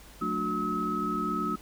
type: tone cluster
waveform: sine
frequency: 183.6 / 221.7 / 294.6 / 362.3 / 1284 Hz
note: F#3 / A3 / D4 / F#4 / E6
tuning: -13 / +13 / +6 / -36 / -46 cents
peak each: -36 / -34 / -35 / -37 / -30 dBFS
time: 0.21-1.56 s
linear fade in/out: 10 ms
effects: added 50 Hz sine -52 dBFS peak until 1.61 s + pink hiss -52 dBFS RMS until 1.61 s